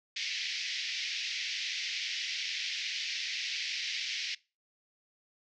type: band-pass noise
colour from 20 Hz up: pink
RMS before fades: -36 dBFS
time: 0.16-4.35 s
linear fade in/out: 5 ms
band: 2000 to 5700 Hz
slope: 48 dB/octave
effects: noise-tail reverb RT60 0.3 s tail -23 dB re dry